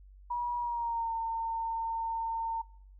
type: tone with pitch glide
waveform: sine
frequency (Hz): 963 to 909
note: B5 to A#5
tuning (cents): -44 to -44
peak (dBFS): -30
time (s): 0.3-2.62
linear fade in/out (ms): 10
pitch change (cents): -100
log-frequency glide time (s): 0.58-1.12
effects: noise-tail reverb RT60 0.6 s tail -23 dB re dry + added 48 Hz sine -51 dBFS peak until 2.99 s